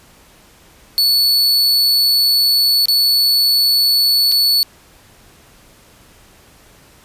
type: tone with dropouts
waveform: 45% pulse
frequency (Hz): 4435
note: C#8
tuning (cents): 0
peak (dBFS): -10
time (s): 0.98-4.63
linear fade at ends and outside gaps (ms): 0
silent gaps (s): 2.856-2.884 / 4.316-4.321
effects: pink hiss -47 dBFS RMS until 7.04 s + resampled to 32000 Hz